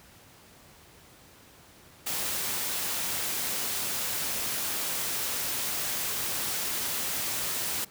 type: noise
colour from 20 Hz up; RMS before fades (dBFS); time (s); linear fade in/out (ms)
white; -31; 2.06-7.85; 10
effects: pink hiss -54 dBFS RMS until 7.9 s + high-pass 60 Hz 12 dB/octave